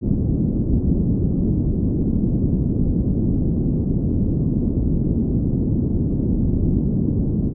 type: low-pass noise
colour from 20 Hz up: white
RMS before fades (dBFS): -19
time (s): 0.01-7.54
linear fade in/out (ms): 50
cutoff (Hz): 270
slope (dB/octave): 24
effects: none

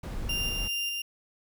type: noise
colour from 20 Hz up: brown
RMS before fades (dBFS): -34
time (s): 0.03-0.68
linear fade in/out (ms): 5
type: tone with tremolo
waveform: 35% pulse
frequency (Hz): 2794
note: F7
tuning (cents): 0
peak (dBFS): -27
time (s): 0.29-1.02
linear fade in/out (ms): 5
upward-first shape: square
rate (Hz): 2.5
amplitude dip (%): 25
effects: none

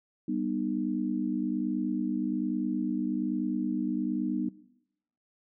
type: chord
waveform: sine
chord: G augmented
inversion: none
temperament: just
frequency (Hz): 196 / 245 / 306.2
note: G3 / B3 / D#4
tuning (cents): 0 / -14 / -28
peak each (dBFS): -34 / -31 / -31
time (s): 0.28-4.49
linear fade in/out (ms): 5
effects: noise-tail reverb RT60 0.8 s tail -18 dB re dry

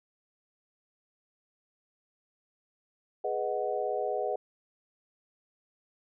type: chord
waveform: sine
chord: G# minor seventh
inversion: none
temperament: equal with one note detuned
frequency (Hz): 417.5 / 493.9 / 622.3 / 740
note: G#4 / B4 / D#5 / F#5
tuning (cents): +9 / 0 / 0 / 0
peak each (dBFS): -34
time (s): 3.24-4.36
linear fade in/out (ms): 5
effects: none

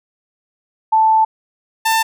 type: tone pair in turn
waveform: sine / sawtooth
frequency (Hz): 880 / 892.8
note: A5 / A5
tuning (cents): 0 / +25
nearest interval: unison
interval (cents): 25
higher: second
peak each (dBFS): -9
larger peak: neither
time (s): 0.92-1.25 / 1.85-2.03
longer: first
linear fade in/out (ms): 10
effects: none

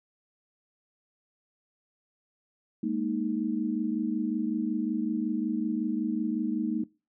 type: chord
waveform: sine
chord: Ab suspended second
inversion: none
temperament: equal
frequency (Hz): 207.7 / 233.1 / 311.1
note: Ab3 / Bb3 / Eb4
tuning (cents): 0 / 0 / 0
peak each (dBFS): -32 / -30 / -31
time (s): 2.83-6.84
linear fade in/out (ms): 5
effects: noise-tail reverb RT60 0.3 s tail -21 dB re dry

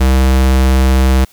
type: tone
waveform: square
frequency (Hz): 65.41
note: C2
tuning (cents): 0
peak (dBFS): -8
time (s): 0-1.25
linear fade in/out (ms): 10
effects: white hiss -47 dBFS RMS until 1.32 s

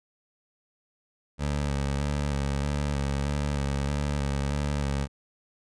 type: tone with vibrato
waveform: 20% pulse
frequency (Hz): 71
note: C#2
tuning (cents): +42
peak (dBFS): -21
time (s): 1.38-5.08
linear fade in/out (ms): 50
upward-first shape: square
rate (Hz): 1.6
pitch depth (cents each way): 33
effects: resampled to 22050 Hz

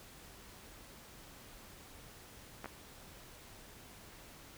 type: clicks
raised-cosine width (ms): 0.5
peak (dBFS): -27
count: 2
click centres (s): 2.644 / 2.658
effects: pink hiss -55 dBFS RMS until 4.57 s

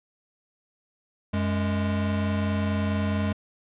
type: tone pair together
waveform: square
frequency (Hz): 92.52 / 207.7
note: F#2 / G#3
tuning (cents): 0 / 0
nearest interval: octave + major second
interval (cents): 1400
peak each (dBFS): -27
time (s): 1.33-3.33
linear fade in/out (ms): 10
effects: resampled to 8000 Hz

